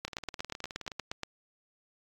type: two click trains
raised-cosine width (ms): 0.2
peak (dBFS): -17 / -23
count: 11 / 17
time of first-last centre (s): 0.05-1.233 / 0.08-0.918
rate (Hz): 8.45 / 19.1
effects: AAC 64 kbps